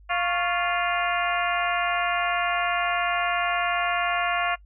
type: harmonic tone with a mistuned harmonic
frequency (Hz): 349.2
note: F4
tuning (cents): 0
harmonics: 2 / 3 / 4 / 5 / 6 / 7 / 8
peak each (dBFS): -27 / -29 / -30 / -31 / -32 / -32 / -33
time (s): 0.09-4.56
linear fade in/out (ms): 20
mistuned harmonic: 3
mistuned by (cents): +92
effects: noise-tail reverb RT60 0.1 s tail -22 dB re dry + added 50 Hz sine -48 dBFS peak until 4.65 s